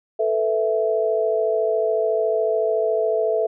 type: chord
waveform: sine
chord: A suspended second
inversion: none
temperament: equal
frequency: 440 / 493.9 / 659.3 Hz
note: A4 / B4 / E5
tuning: 0 / 0 / 0 cents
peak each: -21 / -26 / -21 dBFS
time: 0.19-3.47 s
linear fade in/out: 10 ms
effects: none